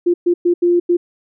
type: tone bursts at uneven times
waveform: sine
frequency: 349.2 Hz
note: F4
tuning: in tune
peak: -10 dBFS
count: 5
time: 0.06-0.14 / 0.26-0.34 / 0.45-0.54 / 0.62-0.8 / 0.89-0.97 s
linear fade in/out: 10 ms
effects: none